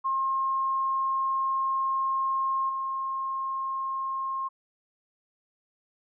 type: tone with level steps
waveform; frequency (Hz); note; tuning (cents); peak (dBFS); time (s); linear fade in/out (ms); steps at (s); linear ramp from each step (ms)
sine; 1069; C6; +37; -24 / -28; 0.04-4.49; 20; 2.69; 5
effects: none